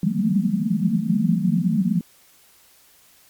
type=band-pass noise; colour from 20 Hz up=white; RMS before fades=-20 dBFS; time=0.03-2.01 s; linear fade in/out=2 ms; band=160 to 230 Hz; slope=96 dB/octave; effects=white hiss -54 dBFS RMS until 3.29 s + MP3 96 kbps